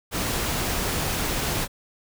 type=noise; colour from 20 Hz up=pink; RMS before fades=-26 dBFS; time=0.11-1.68 s; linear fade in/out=50 ms; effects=none